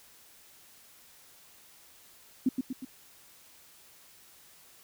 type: tone with echo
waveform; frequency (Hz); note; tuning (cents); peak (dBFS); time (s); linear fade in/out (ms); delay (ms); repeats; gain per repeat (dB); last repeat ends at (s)
sine; 258.6; C4; -20; -21; 2.46-2.49; 5; 120; 3; -5; 2.85
effects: white hiss -57 dBFS RMS until 4.83 s